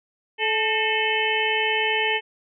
harmonic tone with a mistuned harmonic, 435.2 Hz, A4, 19 cents flat, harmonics 1 / 2 / 4 / 5 / 6 / 7, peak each -27 / -27 / -27 / -27 / -27 / -27 dBFS, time 0.38-2.21 s, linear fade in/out 50 ms, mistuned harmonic 4, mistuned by +62 cents, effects none

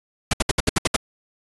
pink noise bursts, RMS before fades -18 dBFS, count 8, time 0.31-0.964 s, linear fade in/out 5 ms, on 24 ms, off 66 ms, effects resampled to 24000 Hz

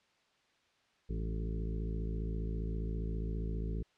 harmonic tone with a mistuned harmonic, 54.9 Hz, A1, 3 cents flat, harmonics 1 / 2 / 3 / 4 / 5 / 6 / 7 / 8, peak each -35 / -43 / -42 / -48 / -50 / -52 / -49 / -50 dBFS, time 1.09-3.83 s, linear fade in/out 10 ms, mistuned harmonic 4, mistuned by -57 cents, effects white hiss -71 dBFS RMS until 3.97 s + low-pass 4000 Hz 12 dB/octave

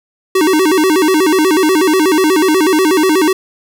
square tone with vibrato, 341.4 Hz, F4, 39 cents flat, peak -9 dBFS, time 0.35-3.33 s, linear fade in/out 5 ms, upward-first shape square, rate 8.2 Hz, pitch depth 180 cents each way, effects 8-bit

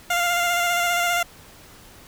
15% pulse tone with vibrato, 698.5 Hz, F5, in tune, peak -13 dBFS, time 0.1-1.23 s, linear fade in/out 5 ms, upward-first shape square, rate 15 Hz, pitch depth 18 cents each way, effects pink hiss -47 dBFS RMS until 2.07 s

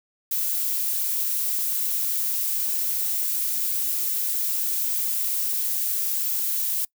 violet noise, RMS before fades -25 dBFS, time 0.31-6.85 s, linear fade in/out 5 ms, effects noise-tail reverb RT60 0.1 s tail -24 dB re dry

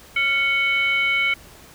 sine tone with frequency modulation, 2217 Hz, C#7, in tune, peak -17 dBFS, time 0.16-1.34 s, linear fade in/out 5 ms, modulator 832 Hz, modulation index 0.63, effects pink hiss -46 dBFS RMS until 1.74 s

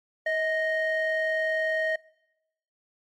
triangle ring-modulated tone, 615 Hz, D#5, 20 cents flat, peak -19 dBFS, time 0.26-1.96 s, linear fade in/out 5 ms, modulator 1250 Hz, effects noise-tail reverb RT60 0.9 s tail -23 dB re dry + MP3 64 kbps

